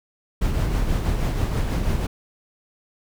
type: noise with tremolo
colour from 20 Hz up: brown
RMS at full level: -20 dBFS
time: 0.41-2.07 s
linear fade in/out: 10 ms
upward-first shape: triangle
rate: 6.2 Hz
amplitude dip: 45%
effects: none